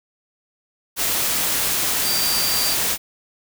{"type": "tone in noise", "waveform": "sine", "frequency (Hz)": 4699, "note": "D8", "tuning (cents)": 0, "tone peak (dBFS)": -23, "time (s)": [2.03, 2.77], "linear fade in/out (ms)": 50, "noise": "white", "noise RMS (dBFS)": -21, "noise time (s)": [0.96, 2.98], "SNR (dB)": -5, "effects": []}